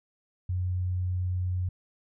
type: tone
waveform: sine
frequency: 90.9 Hz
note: F#2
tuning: 30 cents flat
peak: -26 dBFS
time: 0.49-1.69 s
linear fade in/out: 5 ms
effects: none